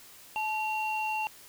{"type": "tone pair together", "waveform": "sine", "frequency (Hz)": [865.3, 2747], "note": ["A5", "F7"], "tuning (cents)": [-29, -29], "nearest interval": "octave + minor sixth", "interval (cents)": 2000, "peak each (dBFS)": [-29, -32], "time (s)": [0.36, 1.27], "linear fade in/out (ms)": 0, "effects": ["tanh soft clip ceiling -23 dBFS", "white hiss -52 dBFS RMS until 1.48 s"]}